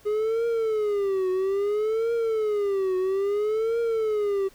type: tone with vibrato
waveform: triangle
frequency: 415.3 Hz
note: G#4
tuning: in tune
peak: -20 dBFS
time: 0.05-4.49 s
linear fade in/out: 20 ms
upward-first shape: triangle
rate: 0.6 Hz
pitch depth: 210 cents each way
effects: pink hiss -55 dBFS RMS until 4.54 s